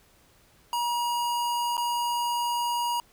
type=tone with dropouts; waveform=square; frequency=955 Hz; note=A#5; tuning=42 cents sharp; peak=-26 dBFS; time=0.73-3 s; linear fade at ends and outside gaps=1 ms; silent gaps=1.769-1.778 s; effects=pink hiss -60 dBFS RMS until 3.12 s

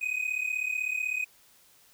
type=tone pair together; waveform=triangle; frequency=2489 / 2525 Hz; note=D#7 / D#7; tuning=0 / +25 cents; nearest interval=unison; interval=25 cents; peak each=-29 / -30 dBFS; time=0.01-1.25 s; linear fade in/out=10 ms; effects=white hiss -60 dBFS RMS until 1.93 s

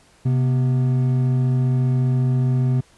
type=tone pair together; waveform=triangle; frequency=129.3 / 244.1 Hz; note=C3 / B3; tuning=-20 / -20 cents; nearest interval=major seventh; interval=1100 cents; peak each=-14 / -25 dBFS; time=0.25-2.81 s; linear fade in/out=10 ms; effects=pink hiss -54 dBFS RMS until 2.97 s + resampled to 24000 Hz

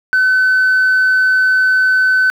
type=tone; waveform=sine; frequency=1516 Hz; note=F#6; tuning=42 cents sharp; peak=-7 dBFS; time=0.13-2.3 s; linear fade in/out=0 ms; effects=tanh soft clip ceiling -7 dBFS + 7-bit

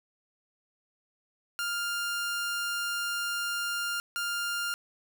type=tone pair in turn; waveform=sawtooth; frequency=1400 / 1400 Hz; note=F6 / F6; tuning=+4 / +4 cents; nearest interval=unison; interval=0 cents; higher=neither; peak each=-26 dBFS; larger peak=neither; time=1.59-4 / 4.16-4.74 s; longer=first; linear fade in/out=0 ms; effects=11-bit

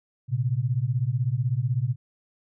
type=beating tone pair; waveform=sine; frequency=116.3 / 132.3 Hz; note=A#2 / C3; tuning=-4 / +20 cents; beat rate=16 Hz; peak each=-25 dBFS; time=0.28-1.96 s; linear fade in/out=50 ms; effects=none

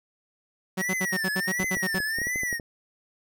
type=tone with vibrato; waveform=square; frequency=1864.7 Hz; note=A#6; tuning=in tune; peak=-27 dBFS; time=0.77-2.6 s; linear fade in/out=50 ms; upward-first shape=triangle; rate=1.4 Hz; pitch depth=170 cents each way
type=tone bursts; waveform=sawtooth; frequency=187.2 Hz; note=F#3; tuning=20 cents sharp; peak=-22 dBFS; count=11; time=0.77-1.991 s; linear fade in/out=10 ms; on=51 ms; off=66 ms
type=clicks; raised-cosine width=2 ms; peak=-23 dBFS; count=12; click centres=1.601 / 1.643 / 1.769 / 1.945 / 2.003 / 2.186 / 2.217 / 2.27 / 2.359 / 2.434 / 2.528 / 2.598 s
effects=none

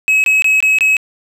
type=tone bursts; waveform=triangle; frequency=2562 Hz; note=E7; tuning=50 cents flat; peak=-7 dBFS; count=5; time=0.08-0.968 s; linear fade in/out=0 ms; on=160 ms; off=22 ms; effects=none

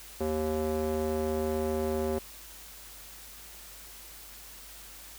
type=tone with band-pass filter; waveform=square; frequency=77.78 Hz; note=D#2; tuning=in tune; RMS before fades=-30 dBFS; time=0.2-2.19 s; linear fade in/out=10 ms; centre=450 Hz; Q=1.9; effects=added 50 Hz sine -54 dBFS peak until 5.18 s + white hiss -48 dBFS RMS until 5.18 s

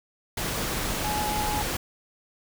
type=tone in noise; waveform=sine; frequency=842 Hz; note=G#5; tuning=24 cents sharp; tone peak=-28 dBFS; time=1.04-1.62 s; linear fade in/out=5 ms; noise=pink; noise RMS=-29 dBFS; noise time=0.37-1.77 s; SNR=-2 dB; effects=none

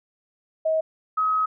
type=tone pair in turn; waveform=sine; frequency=636 / 1272 Hz; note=D#5 / D#6; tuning=+38 / +38 cents; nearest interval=octave; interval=1200 cents; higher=second; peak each=-19 dBFS; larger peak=neither; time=0.65-0.81 / 1.17-1.46 s; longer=second; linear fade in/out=10 ms; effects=none

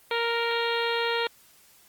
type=harmonic tone; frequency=466.2 Hz; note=A#4; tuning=in tune; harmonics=1 / 2 / 3 / 4 / 5 / 6 / 7 / 8 / 9; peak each=-28 / -31 / -33 / -34 / -35 / -36 / -36 / -37 / -38 dBFS; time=0.11-1.27 s; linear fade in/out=2 ms; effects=white hiss -57 dBFS RMS until 1.88 s + Opus 24 kbps

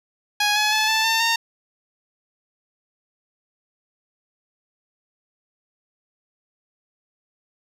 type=tone with pitch steps; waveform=10% pulse; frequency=830.6 / 847.1 / 863.9 / 881 / 898.5 / 916.3 Hz; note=G#5 / G#5 / A5 / A5 / A5 / A#5; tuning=0 / +34 / -32 / +2 / +36 / -30 cents; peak=-9 dBFS; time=0.4-1.36 s; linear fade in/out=5 ms; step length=160 ms; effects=low-pass 10000 Hz 12 dB/octave

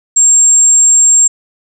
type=tone; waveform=sine; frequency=7459 Hz; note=A#8; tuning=in tune; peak=-4 dBFS; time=0.16-1.28 s; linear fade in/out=10 ms; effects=none

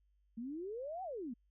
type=exponential two-way sweep; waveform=sine; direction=up then down; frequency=220 to 781 to 220 Hz; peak=-40 dBFS; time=0.37-1.34 s; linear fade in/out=10 ms; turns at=1.03 s; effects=added 50 Hz sine -70 dBFS peak until 1.5 s

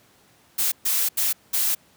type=noise bursts at uneven times; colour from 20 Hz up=blue; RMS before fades=-22 dBFS; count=4; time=0.58-0.72 / 0.85-1.09 / 1.17-1.33 / 1.53-1.75 s; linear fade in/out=10 ms; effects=pink hiss -57 dBFS RMS until 1.96 s + high-pass 100 Hz 12 dB/octave

